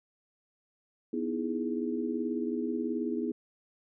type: chord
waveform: sine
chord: E major seventh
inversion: second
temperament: equal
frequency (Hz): 246.9 / 311.1 / 329.6 / 415.3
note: B3 / D#4 / E4 / G#4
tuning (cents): 0 / 0 / 0 / 0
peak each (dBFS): -33 / -37 / -35 / -36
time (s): 1.13-3.32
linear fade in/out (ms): 5
effects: none